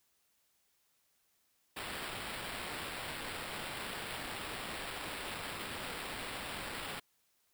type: noise with sample-and-hold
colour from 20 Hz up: blue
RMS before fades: -42 dBFS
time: 1.76-7 s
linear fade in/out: 10 ms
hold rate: 6300 Hz
effects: white hiss -75 dBFS RMS until 7.53 s